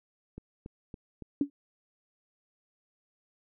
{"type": "click train", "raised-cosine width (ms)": 3, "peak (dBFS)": -29, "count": 4, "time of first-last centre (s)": [0.38, 1.223], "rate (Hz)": 3.56}
{"type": "tone with exponential decay", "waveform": "sine", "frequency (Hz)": 283.7, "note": "C#4", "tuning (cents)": 40, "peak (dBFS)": -19, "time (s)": [1.41, 1.5], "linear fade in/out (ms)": 2, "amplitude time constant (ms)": 18}
{"effects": []}